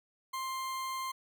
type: tone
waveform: 40% pulse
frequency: 1052 Hz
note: C6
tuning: 9 cents sharp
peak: -34 dBFS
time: 0.33-1.12 s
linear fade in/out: 10 ms
effects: none